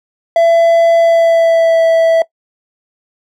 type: tone with pitch glide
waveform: triangle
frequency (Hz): 670 to 657.3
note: E5 to E5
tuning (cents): +28 to -5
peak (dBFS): -4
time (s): 0.36-2.22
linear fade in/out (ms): 2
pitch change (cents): -33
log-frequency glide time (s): 0.98-1.83
effects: noise-tail reverb RT60 0.1 s tail -20 dB re dry